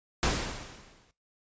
pink noise with exponential decay, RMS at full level -25 dBFS, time 0.23-1.11 s, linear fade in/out 0 ms, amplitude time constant 190 ms, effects noise-tail reverb RT60 0.2 s tail -17 dB re dry + resampled to 16000 Hz

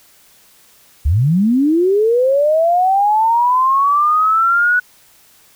sine linear sweep, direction up, 62.6 to 1483 Hz, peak -10 dBFS, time 1.05-4.8 s, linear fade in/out 10 ms, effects white hiss -49 dBFS RMS until 5.55 s

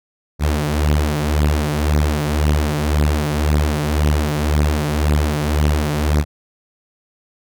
sawtooth beating tone pair, 73.42 / 75.32 Hz, D2 / D2, 0 / +44 cents, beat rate 1.9 Hz, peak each -15 / -13 dBFS, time 0.39-6.25 s, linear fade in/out 50 ms, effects none

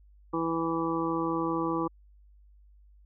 harmonic tone, 164.81 Hz, E3, in tune, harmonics 1 / 2 / 3 / 5 / 6 / 7, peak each -38 / -29 / -35 / -39 / -36 / -34 dBFS, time 0.33-1.88 s, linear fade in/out 10 ms, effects added 50 Hz sine -54 dBFS peak until 3.05 s

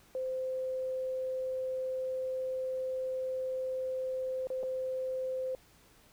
sine tone with dropouts, 518 Hz, C5, 17 cents flat, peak -32 dBFS, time 0.15-5.55 s, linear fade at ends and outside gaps 1 ms, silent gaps 4.471-4.502 / 4.63-4.634 s, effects pink hiss -62 dBFS RMS until 6.12 s

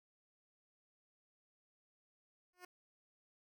10% pulse tone with exponential growth, 360 Hz, F#4, 47 cents flat, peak -40 dBFS, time 2.53-2.65 s, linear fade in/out 5 ms, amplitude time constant 24 ms, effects none

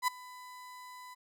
35% pulse tone with ADSR envelope, 1000 Hz, B5, 21 cents sharp, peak -23 dBFS, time 0.02-1.15 s, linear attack 56 ms, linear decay 9 ms, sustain -22 dB, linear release 20 ms, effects none

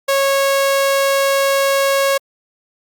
sawtooth tone, 550 Hz, C#5, 14 cents flat, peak -9 dBFS, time 0.08-2.18 s, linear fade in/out 10 ms, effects Opus 48 kbps

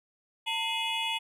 triangle tone cluster, 903 / 2103 / 2526 / 2921 / 3394 Hz, A5 / C7 / D#7 / F#7 / G#7, +45 / +8 / +26 / -23 / +37 cents, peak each -32 / -38 / -34 / -32 / -34 dBFS, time 0.46-1.19 s, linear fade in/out 20 ms, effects none

